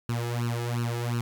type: tone with flanger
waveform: sawtooth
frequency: 118.8 Hz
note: A#2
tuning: 33 cents sharp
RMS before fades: -29 dBFS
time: 0.09-1.21 s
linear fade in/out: 0 ms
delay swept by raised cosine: 0.71 to 2.41 ms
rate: 2.8 Hz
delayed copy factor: +1
effects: none